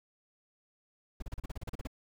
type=noise bursts; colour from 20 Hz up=brown; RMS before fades=-37 dBFS; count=12; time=1.2-1.872 s; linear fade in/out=5 ms; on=23 ms; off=36 ms; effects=none